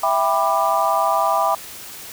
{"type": "chord", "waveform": "sine", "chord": "E minor seventh", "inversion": "none", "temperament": "just", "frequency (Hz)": [659.3, 791.1, 988.9, 1186.7], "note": ["E5", "G5", "B5", "D6"], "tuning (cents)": [0, 16, 2, 18], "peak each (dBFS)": -21, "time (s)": [0.03, 1.55], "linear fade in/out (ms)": 5, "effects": ["white hiss -36 dBFS RMS until 2.12 s"]}